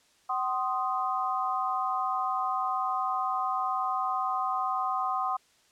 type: chord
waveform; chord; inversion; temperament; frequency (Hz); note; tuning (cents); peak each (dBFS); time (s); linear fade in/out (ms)
sine; C diminished; second; equal with one note detuned; 757.7 / 1046.5 / 1244.5; Gb5 / C6 / Eb6; +41 / 0 / 0; -31; 0.29-5.37; 10
effects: white hiss -64 dBFS RMS until 5.71 s + low-pass 8000 Hz 12 dB/octave